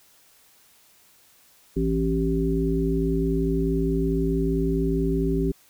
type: harmonic tone with a mistuned harmonic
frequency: 55.5 Hz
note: A1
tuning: 16 cents sharp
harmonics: 1 / 3 / 5 / 7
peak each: -26 / -26 / -26 / -26 dBFS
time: 1.76-5.52 s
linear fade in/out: 10 ms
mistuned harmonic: 5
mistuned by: -40 cents
effects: white hiss -57 dBFS RMS until 5.69 s